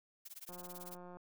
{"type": "noise with tremolo", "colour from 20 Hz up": "blue", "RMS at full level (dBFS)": -48, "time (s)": [0.25, 0.97], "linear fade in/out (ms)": 10, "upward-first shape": "sine", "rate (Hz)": 18, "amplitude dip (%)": 100}
{"type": "click train", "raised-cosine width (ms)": 1, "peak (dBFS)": -39, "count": 122, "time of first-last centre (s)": [0.49, 1.17], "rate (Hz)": 178}
{"effects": []}